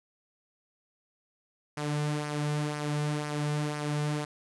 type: tone with flanger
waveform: sawtooth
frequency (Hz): 148.7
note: D3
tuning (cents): +22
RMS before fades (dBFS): -31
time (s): 1.77-4.25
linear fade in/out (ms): 5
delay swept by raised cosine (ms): 0.26 to 3.16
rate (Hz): 2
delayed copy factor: -0.5
effects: resampled to 24000 Hz + 10-bit